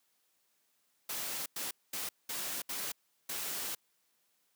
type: noise bursts at uneven times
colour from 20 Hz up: white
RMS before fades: -38 dBFS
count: 6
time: 1.09-1.46 / 1.56-1.71 / 1.93-2.09 / 2.29-2.62 / 2.69-2.92 / 3.29-3.75 s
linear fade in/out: 5 ms
effects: white hiss -75 dBFS RMS until 4.55 s + high-pass 150 Hz 12 dB/octave